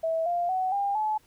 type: tone with pitch steps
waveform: sine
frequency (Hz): 651 / 697.7 / 747.8 / 801.5 / 859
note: E5 / F5 / F#5 / G5 / A5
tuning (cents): -22 / -2 / +18 / +38 / -42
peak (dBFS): -24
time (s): 0.03-1.18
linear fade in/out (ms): 10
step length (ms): 230
effects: pink hiss -62 dBFS RMS until 1.26 s